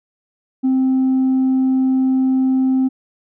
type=tone with tanh clipping; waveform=triangle; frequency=261.6 Hz; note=C4; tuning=in tune; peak=-13 dBFS; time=0.63-2.89 s; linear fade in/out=20 ms; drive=6 dB; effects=none